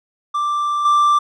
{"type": "tone with level steps", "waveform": "triangle", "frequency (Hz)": 1177, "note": "D6", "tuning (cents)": 3, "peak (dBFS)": [-15, -9], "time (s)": [0.34, 1.19], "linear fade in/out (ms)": 10, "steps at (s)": 0.85, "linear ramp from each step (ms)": 5, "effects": ["resampled to 24000 Hz"]}